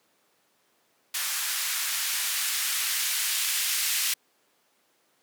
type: noise with band-pass filter sweep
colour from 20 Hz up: violet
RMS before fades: -28 dBFS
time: 1.14-4.14 s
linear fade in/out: 5 ms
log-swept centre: 1400 to 2100 Hz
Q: 0.97
effects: pink hiss -67 dBFS RMS until 5.22 s + high-pass 300 Hz 12 dB/octave